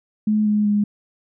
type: tone with pitch steps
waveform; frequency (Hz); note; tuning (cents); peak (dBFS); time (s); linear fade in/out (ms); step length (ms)
sine; 213.1 / 209.9 / 206.8; G#3 / G#3 / G#3; +45 / +19 / -7; -15; 0.27-0.84; 5; 190
effects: none